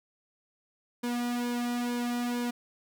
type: tone with flanger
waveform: sawtooth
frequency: 241.8 Hz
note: B3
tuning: 36 cents flat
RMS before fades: -31 dBFS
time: 1.03-2.51 s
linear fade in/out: 10 ms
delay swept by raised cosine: 1.5 to 2.31 ms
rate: 2.2 Hz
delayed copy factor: -0.8
effects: none